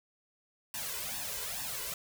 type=noise with flanger; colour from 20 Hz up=white; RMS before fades=-38 dBFS; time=0.74-1.94 s; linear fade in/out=2 ms; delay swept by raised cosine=1.1 to 2.02 ms; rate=2.3 Hz; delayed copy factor=+0.85; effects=none